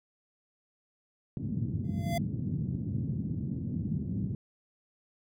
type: band-pass noise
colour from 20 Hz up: pink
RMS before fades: -33 dBFS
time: 1.37-4.35 s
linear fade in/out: 2 ms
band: 100 to 230 Hz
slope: 24 dB/octave
type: tone with exponential growth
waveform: square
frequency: 684 Hz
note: F5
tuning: 36 cents flat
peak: -29 dBFS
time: 1.84-2.18 s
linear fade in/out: 5 ms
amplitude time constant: 72 ms
effects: none